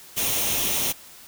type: noise with comb filter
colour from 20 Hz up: white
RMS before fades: -24 dBFS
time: 0.16-0.93 s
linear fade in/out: 20 ms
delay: 0.32 ms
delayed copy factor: +0.5
effects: white hiss -46 dBFS RMS until 1.27 s